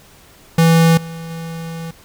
square tone with level steps, 164.81 Hz, E3, in tune, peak -9 / -28 / -26 dBFS, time 0.58-1.91 s, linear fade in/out 5 ms, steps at 0.97 / 1.3 s, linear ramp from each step 5 ms, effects pink hiss -46 dBFS RMS until 2.04 s

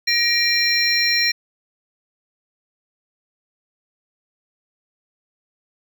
triangle tone cluster, 1884 / 2363 / 4114 / 5560 Hz, A#6 / D7 / C8 / F8, +18 / +10 / -30 / -9 cents, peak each -20 dBFS, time 0.07-1.32 s, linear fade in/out 10 ms, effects none

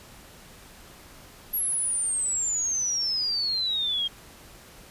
sine exponential sweep, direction down, 11610 to 3203 Hz, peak -24 dBFS, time 1.53-4.08 s, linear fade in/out 10 ms, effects pink hiss -49 dBFS RMS until 4.9 s + resampled to 32000 Hz

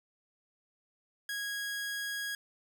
sawtooth tone, 1650 Hz, G#6, 12 cents flat, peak -31 dBFS, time 1.29-2.35 s, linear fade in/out 2 ms, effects none

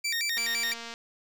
20% pulse tone with vibrato, 2077 Hz, C7, 13 cents flat, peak -22 dBFS, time 0.04-0.74 s, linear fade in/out 10 ms, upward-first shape square, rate 5.9 Hz, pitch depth 200 cents each way
click train, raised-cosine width 0.2 ms, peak -23 dBFS, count 133, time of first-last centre 0.37-0.939 s, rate 232 Hz
effects none

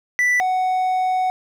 triangle tone pair in turn, 1975.5 / 742.8 Hz, B6 / F#5, 0 / +7 cents, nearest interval octave + perfect fourth, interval 1693 cents, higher first, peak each -13 / -15 dBFS, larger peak first, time 0.19-0.4 / 0.4-1.3 s, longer second, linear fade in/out 0 ms, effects none

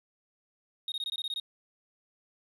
sine tone bursts, 3730 Hz, A#7, in tune, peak -29 dBFS, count 9, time 0.88-1.399 s, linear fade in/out 2 ms, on 39 ms, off 21 ms, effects tanh soft clip ceiling -30 dBFS + 11-bit

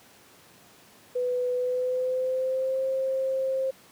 sine tone with pitch glide, 497 to 529.6 Hz, B4 to C5, +11 to +21 cents, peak -24 dBFS, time 1.15-3.71 s, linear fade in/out 10 ms, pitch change +110 cents, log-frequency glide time 1.54-2.84 s, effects pink hiss -54 dBFS RMS until 3.91 s + high-pass 150 Hz 12 dB/octave

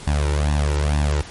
sawtooth tone with flanger, 73.5 Hz, D2, 2 cents sharp, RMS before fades -19 dBFS, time 0.07-1.22 s, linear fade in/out 5 ms, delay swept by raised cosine 1.1 to 2.2 ms, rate 2.2 Hz, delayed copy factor +0.85, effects pink hiss -38 dBFS RMS until 1.3 s + MP3 48 kbps

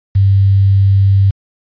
sine tone with quantisation, 98 Hz, G2, in tune, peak -6 dBFS, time 0.15-1.31 s, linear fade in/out 10 ms, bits 6, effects resampled to 11025 Hz

